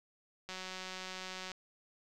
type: click train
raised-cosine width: 0.2 ms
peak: -26 dBFS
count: 192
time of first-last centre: 0.49-1.517 s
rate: 186 Hz
effects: none